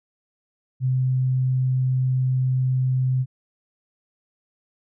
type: tone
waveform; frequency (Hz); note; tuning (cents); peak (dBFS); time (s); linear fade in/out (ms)
sine; 129.1; C3; -23; -18; 0.8-3.26; 50
effects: none